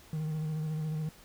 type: tone with vibrato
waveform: triangle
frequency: 155.56 Hz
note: D#3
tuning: in tune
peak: -29 dBFS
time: 0.13-1.09 s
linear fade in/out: 2 ms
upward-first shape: square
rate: 14 Hz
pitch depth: 25 cents each way
effects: pink hiss -56 dBFS RMS until 1.24 s